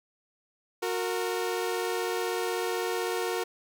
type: tone pair together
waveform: sawtooth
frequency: 365.1 / 461.1 Hz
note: F#4 / A#4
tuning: -23 / -19 cents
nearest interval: major third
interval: 404 cents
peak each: -27 dBFS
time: 0.82-3.44 s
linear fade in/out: 10 ms
effects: none